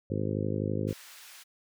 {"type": "harmonic tone", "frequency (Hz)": 51.91, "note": "G#1", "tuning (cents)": 0, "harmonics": [2, 3, 4, 5, 6, 7, 8, 9, 10], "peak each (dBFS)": [-33, -35, -36, -37, -38, -38, -39, -40, -40], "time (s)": [0.1, 0.93], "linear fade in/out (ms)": 5}
{"type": "high-pass noise", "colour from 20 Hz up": "pink", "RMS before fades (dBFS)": -50, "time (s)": [0.87, 1.44], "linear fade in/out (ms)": 20, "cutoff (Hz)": 1600, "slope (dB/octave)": 12}
{"effects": []}